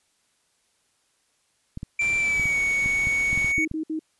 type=clicks; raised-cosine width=5 ms; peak=-20 dBFS; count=11; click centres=1.774 / 1.831 / 2.397 / 2.456 / 2.86 / 3.071 / 3.33 / 3.376 / 3.446 / 3.58 / 3.714 s
type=tone with pitch glide; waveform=triangle; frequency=2349 to 2229 Hz; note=D7 to C#7; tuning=0 to +9 cents; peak=-19 dBFS; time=1.99-3.65 s; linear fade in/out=5 ms; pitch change=-91 cents; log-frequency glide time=2.17-2.58 s
type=noise; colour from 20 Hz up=pink; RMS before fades=-39 dBFS; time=2.01-3.52 s; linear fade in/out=2 ms
type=tone bursts; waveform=sine; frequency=314.9 Hz; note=D#4; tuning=21 cents sharp; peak=-25 dBFS; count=3; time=3.58-3.993 s; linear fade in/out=5 ms; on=97 ms; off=61 ms
effects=white hiss -68 dBFS RMS until 4.19 s + resampled to 24000 Hz